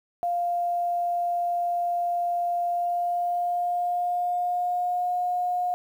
sine tone with pitch glide, 698.5 to 717.3 Hz, F5 to F5, 0 to +46 cents, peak -23 dBFS, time 0.23-5.74 s, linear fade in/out 0 ms, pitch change +46 cents, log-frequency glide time 2.67-5.14 s, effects 9-bit

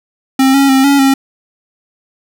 square tone with pitch steps, 266 / 275.6 / 266.3 / 280.5 / 270.2 Hz, C4 / C#4 / C4 / C#4 / C#4, +29 / -10 / +31 / +21 / -44 cents, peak -7 dBFS, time 0.39-1.14 s, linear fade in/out 5 ms, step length 150 ms, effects none

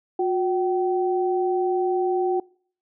sine tone pair together, 362 / 767 Hz, F#4 / G5, -38 / -38 cents, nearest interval octave + minor second, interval 1300 cents, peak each -21 / -25 dBFS, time 0.19-2.4 s, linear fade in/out 5 ms, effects noise-tail reverb RT60 0.5 s tail -25 dB re dry

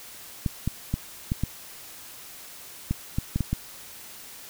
clicks, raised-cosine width 5 ms, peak -12 dBFS, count 10, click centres 0.462 / 0.676 / 0.94 / 1.319 / 1.436 / 2.91 / 3.185 / 3.36 / 3.407 / 3.53 s, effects white hiss -44 dBFS RMS until 4.49 s

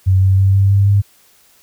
sine tone with pitch steps, 94.4 / 95.61 / 96.83 / 98.07 / 99.32 / 100.59 Hz, F#2 / G2 / G2 / G2 / G2 / G2, +35 / -43 / -21 / +1 / +23 / +45 cents, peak -8 dBFS, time 0.06-1.02 s, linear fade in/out 20 ms, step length 160 ms, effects white hiss -51 dBFS RMS until 1.62 s

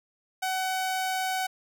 sawtooth tone, 752 Hz, F#5, 28 cents sharp, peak -23 dBFS, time 0.42-1.47 s, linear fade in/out 10 ms, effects none

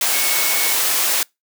sine tone in noise, 2209 Hz, C#7, 7 cents flat, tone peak -25 dBFS, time 0.13-0.73 s, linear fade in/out 2 ms, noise white, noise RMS -18 dBFS, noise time 0.01-1.23 s, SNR -10 dB, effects noise-tail reverb RT60 0.2 s tail -26 dB re dry + high-pass 400 Hz 12 dB/octave

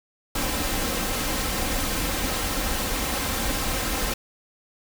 pink noise with comb filter, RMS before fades -26 dBFS, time 0.35-4.14 s, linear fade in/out 5 ms, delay 3.8 ms, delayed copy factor +0.5, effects none

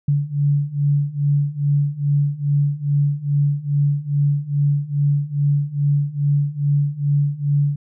sine beating tone pair, 142.5 / 144.9 Hz, C#3 / D3, +48 / -23 cents, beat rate 2.4 Hz, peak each -20 / -18 dBFS, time 0.08-7.76 s, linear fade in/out 5 ms, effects none

